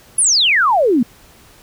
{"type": "exponential sweep", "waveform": "sine", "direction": "down", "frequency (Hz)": [10980, 220], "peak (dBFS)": -10, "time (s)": [0.18, 1.03], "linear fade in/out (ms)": 5, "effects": ["pink hiss -46 dBFS RMS until 1.62 s"]}